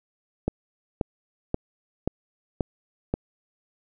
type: click train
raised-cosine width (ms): 2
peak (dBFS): -10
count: 6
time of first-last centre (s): 0.48-3.14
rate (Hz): 1.88
effects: none